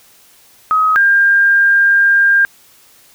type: tone pair in turn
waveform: sine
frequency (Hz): 1267 / 1601.7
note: D#6 / G6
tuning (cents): +31 / +37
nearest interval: major third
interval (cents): 406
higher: second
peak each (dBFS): -9 / -7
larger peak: second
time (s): 0.71-0.96 / 0.96-2.45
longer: second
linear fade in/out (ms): 0
effects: white hiss -47 dBFS RMS until 3.14 s